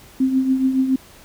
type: tone with tremolo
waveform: sine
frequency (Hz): 262.7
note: C4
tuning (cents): +7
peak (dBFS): -12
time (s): 0.2-0.96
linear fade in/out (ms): 5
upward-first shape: triangle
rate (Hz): 7.1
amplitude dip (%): 65
effects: pink hiss -46 dBFS RMS until 1.24 s